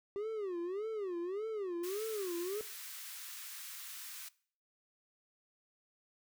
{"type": "tone with vibrato", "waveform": "triangle", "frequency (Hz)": 390, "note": "G4", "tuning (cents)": -9, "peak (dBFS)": -34, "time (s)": [0.16, 2.61], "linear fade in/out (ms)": 0, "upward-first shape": "sine", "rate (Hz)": 1.7, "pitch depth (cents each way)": 230}
{"type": "high-pass noise", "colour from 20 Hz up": "white", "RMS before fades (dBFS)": -47, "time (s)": [1.83, 4.29], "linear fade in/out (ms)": 10, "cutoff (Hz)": 1200, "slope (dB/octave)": 24}
{"effects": ["noise-tail reverb RT60 0.5 s tail -21 dB re dry"]}